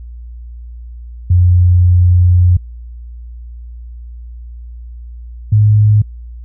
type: tone pair in turn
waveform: sine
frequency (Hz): 89 / 105.84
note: F2 / G#2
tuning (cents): +33 / +33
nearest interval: minor third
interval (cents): 300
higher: second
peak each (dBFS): -5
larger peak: neither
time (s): 1.3-2.57 / 5.52-6.02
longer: first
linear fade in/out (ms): 5
effects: added 59 Hz sine -27 dBFS peak until 6.44 s